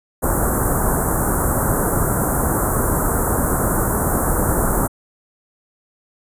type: band-stop noise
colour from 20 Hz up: pink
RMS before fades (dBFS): -18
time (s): 0.22-4.88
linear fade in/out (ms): 20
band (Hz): 1500 to 7900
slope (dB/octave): 48
effects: resampled to 32000 Hz